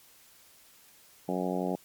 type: harmonic tone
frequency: 91.5 Hz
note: F#2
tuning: 19 cents flat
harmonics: 2 / 3 / 4 / 5 / 6 / 7 / 8 / 9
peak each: -33 / -35 / -36 / -37 / -38 / -38 / -39 / -40 dBFS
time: 1.28-1.76 s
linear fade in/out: 10 ms
effects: white hiss -58 dBFS RMS until 1.84 s + MP3 96 kbps